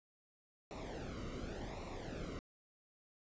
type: noise with flanger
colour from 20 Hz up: brown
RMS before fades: -45 dBFS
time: 0.71-2.39 s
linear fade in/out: 0 ms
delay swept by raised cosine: 0.62 to 1.2 ms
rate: 0.89 Hz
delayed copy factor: -0.75
effects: resampled to 16000 Hz